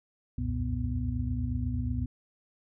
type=tone cluster; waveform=sine; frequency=63.5 / 80.4 / 89 / 117 / 247 Hz; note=B1 / E2 / F2 / A#2 / B3; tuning=+49 / -43 / +33 / +7 / 0 cents; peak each=-33 / -38 / -36 / -33 / -35 dBFS; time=0.38-2.06 s; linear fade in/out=5 ms; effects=none